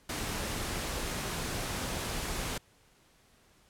pink noise, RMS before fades -35 dBFS, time 0.09-2.58 s, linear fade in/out 5 ms, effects pink hiss -64 dBFS RMS until 3.69 s + low-pass 12000 Hz 12 dB/octave

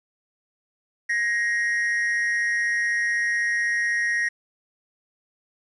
triangle tone with amplitude modulation, 1882 Hz, A#6, 16 cents sharp, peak -16 dBFS, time 1.09-4.29 s, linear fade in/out 10 ms, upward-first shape sine, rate 216 Hz, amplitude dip 70%, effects resampled to 24000 Hz + 9-bit

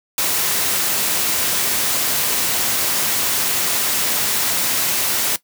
white noise, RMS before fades -19 dBFS, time 0.18-5.36 s, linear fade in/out 2 ms, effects noise-tail reverb RT60 0.1 s tail -17 dB re dry + high-pass 100 Hz 12 dB/octave

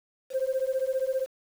sine beating tone pair, 518 / 533 Hz, C5 / C5, -17 / +32 cents, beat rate 15 Hz, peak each -27 dBFS, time 0.3-1.27 s, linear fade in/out 50 ms, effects tanh soft clip ceiling -20 dBFS + 8-bit

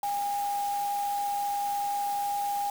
sine tone in noise, 811 Hz, G#5, 41 cents flat, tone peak -27 dBFS, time 0.03-2.7 s, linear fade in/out 2 ms, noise white, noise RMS -42 dBFS, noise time 0.03-2.7 s, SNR +12 dB, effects none

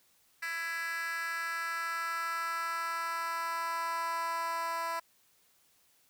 10% pulse tone with high-pass filter sweep, 332.6 Hz, E4, 16 cents sharp, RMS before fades -35 dBFS, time 0.42-5 s, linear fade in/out 10 ms, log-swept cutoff 1800 to 860 Hz, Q 3.4, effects white hiss -68 dBFS RMS until 6.09 s

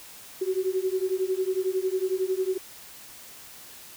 sine beating tone pair, 370 / 381 Hz, F#4 / G4, 0 / -49 cents, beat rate 11 Hz, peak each -27 dBFS, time 0.41-2.58 s, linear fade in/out 10 ms, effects white hiss -46 dBFS RMS until 3.96 s

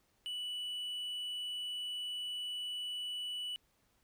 triangle tone, 2960 Hz, F#7, in tune, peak -36 dBFS, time 0.26-3.56 s, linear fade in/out 0 ms, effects pink hiss -74 dBFS RMS until 4.03 s

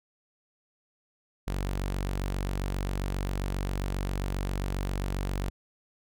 sawtooth tone, 47.47 Hz, F#1, 45 cents sharp, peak -25 dBFS, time 1.47-5.5 s, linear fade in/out 10 ms, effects none

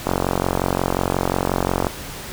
click train, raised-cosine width 1 ms, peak -4 dBFS, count 83, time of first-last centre 0.07-1.868 s, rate 45.6 Hz, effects pink hiss -33 dBFS RMS until 2.32 s

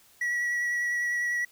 triangle tone with vibrato, 1931 Hz, B6, 39 cents flat, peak -24 dBFS, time 0.21-1.45 s, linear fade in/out 5 ms, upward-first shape triangle, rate 10 Hz, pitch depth 17 cents each way, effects white hiss -59 dBFS RMS until 1.51 s

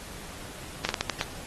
slowing click train, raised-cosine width 0.2 ms, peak -8 dBFS, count 6, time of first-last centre 0.85-1.212 s, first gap 40 ms, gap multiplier 1.3, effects pink hiss -43 dBFS RMS until 1.46 s + AAC 32 kbps

